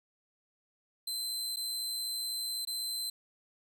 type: tone with dropouts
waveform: sawtooth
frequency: 4078 Hz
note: C8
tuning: 45 cents flat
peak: -31 dBFS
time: 1.07-3.1 s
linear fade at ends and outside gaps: 5 ms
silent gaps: 1.561-1.568 / 2.651-2.672 s
effects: none